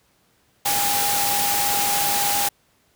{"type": "tone in noise", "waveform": "sine", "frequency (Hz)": 813, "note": "G#5", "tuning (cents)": -37, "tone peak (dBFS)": -24, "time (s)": [0.65, 2.49], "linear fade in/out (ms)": 10, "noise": "white", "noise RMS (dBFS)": -22, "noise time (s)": [0.65, 2.49], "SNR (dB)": -5, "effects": ["pink hiss -62 dBFS RMS until 2.95 s", "high-pass 60 Hz 12 dB/octave"]}